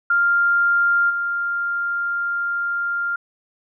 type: tone with level steps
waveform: sine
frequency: 1396.9 Hz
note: F6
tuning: in tune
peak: -14 / -20 dBFS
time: 0.1-3.16 s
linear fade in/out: 5 ms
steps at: 1.09 s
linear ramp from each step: 20 ms
effects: none